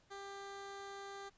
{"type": "tone", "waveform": "15% pulse", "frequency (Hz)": 396.4, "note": "G4", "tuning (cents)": 19, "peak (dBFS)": -40, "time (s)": [0.1, 1.3], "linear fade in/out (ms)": 20, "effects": ["pink hiss -71 dBFS RMS until 1.37 s", "resampled to 16000 Hz"]}